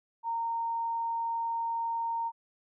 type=tone; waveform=sine; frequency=922 Hz; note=A#5; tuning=19 cents flat; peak=-29 dBFS; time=0.23-2.32 s; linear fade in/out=50 ms; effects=none